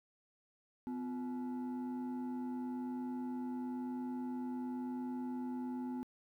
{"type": "tone with frequency modulation", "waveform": "sine", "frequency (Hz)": 252.5, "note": "B3", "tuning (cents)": 39, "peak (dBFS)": -36, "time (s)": [0.87, 6.03], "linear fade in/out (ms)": 0, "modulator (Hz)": 606, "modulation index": 0.48, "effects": ["tanh soft clip ceiling -35 dBFS", "12-bit"]}